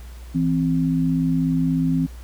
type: tone pair together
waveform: sine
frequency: 164.81 / 261.3 Hz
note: E3 / C4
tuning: 0 / -2 cents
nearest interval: minor sixth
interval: 798 cents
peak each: -20 dBFS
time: 0.34-2.07 s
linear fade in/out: 20 ms
effects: added 60 Hz sine -35 dBFS peak until 2.23 s + pink hiss -49 dBFS RMS until 2.23 s